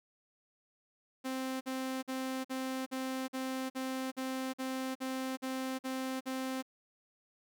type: tone bursts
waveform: sawtooth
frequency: 261.6 Hz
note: C4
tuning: in tune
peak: -31 dBFS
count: 13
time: 1.24-6.626 s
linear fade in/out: 20 ms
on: 370 ms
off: 48 ms
effects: none